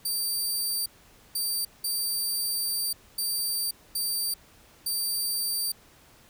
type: tone bursts at uneven times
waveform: 15% pulse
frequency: 4653 Hz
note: D8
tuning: 17 cents flat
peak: -20 dBFS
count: 6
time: 0.05-0.86 / 1.35-1.65 / 1.84-2.93 / 3.18-3.71 / 3.95-4.34 / 4.86-5.72 s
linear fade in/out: 5 ms
effects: pink hiss -56 dBFS RMS until 6.29 s